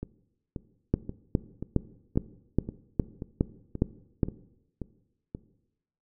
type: two click trains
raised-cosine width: 3 ms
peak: -9 / -21 dBFS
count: 9 / 11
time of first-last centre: 0.94-4.232 / 0.03-5.349 s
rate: 2.43 / 1.88 Hz
effects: noise-tail reverb RT60 0.9 s tail -18 dB re dry